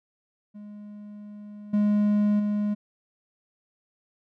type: tone with level steps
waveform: triangle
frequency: 207.7 Hz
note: G#3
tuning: in tune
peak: -37 / -17 / -21 dBFS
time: 0.54-2.75 s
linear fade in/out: 20 ms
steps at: 1.73 / 2.39 s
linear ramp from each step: 10 ms
effects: none